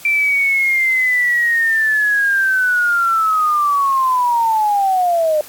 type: linear sweep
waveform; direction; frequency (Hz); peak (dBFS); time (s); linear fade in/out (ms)
sine; down; 2349 to 598; -12; 0.05-5.41; 2
effects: white hiss -38 dBFS RMS until 5.48 s + AAC 64 kbps